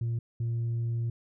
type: tone pair in turn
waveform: sine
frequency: 116.54 / 116.54 Hz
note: A#2 / A#2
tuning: 0 / 0 cents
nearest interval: unison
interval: 0 cents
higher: neither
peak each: -25 dBFS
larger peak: neither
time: 0.01-0.19 / 0.4-1.1 s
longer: second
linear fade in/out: 5 ms
effects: tanh soft clip ceiling -26 dBFS